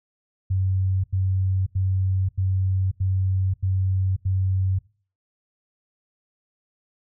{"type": "tone bursts", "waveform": "sine", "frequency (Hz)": 94.6, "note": "F#2", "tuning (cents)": 39, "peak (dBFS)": -19, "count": 7, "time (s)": [0.5, 4.79], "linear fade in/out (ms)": 10, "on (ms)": 540, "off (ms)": 85, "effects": ["noise-tail reverb RT60 0.4 s tail -21 dB re dry"]}